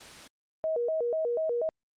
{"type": "noise", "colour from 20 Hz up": "white", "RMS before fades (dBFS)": -44, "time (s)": [0, 0.28], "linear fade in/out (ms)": 10}
{"type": "tone with vibrato", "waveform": "sine", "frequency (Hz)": 551, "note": "C#5", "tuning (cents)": -11, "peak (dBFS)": -26, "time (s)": [0.64, 1.69], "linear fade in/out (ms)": 0, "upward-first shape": "square", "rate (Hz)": 4.1, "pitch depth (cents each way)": 250}
{"effects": ["low-pass 6000 Hz 12 dB/octave", "Opus 32 kbps"]}